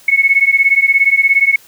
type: beating tone pair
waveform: sine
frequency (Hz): 2192 / 2209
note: C#7 / C#7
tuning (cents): -20 / -7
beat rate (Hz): 17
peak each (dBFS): -11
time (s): 0.08-1.56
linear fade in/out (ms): 5
effects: white hiss -44 dBFS RMS until 1.67 s